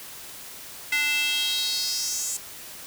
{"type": "tone with high-pass filter sweep", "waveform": "square", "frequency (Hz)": 293.7, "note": "D4", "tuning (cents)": 0, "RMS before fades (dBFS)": -26, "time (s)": [0.92, 2.37], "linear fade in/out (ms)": 5, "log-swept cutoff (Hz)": [2100, 7500], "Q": 4.2, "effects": ["white hiss -41 dBFS RMS until 2.86 s"]}